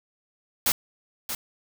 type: noise with echo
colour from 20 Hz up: white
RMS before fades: -22 dBFS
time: 0.66-0.72 s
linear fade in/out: 2 ms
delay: 630 ms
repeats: 1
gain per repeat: -9 dB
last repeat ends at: 1.35 s
effects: none